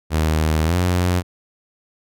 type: tone with pitch glide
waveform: sawtooth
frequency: 78.4 to 89.54 Hz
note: D#2 to F2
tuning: +14 to +44 cents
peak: -12 dBFS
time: 0.1-1.23 s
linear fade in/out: 50 ms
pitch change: +230 cents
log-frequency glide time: 0.64-0.76 s
effects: none